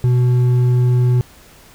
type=tone with hard clipping; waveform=triangle; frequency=123.9 Hz; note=B2; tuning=6 cents sharp; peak=-12 dBFS; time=0.04-1.21 s; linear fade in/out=0 ms; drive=8 dB; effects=pink hiss -45 dBFS RMS until 1.74 s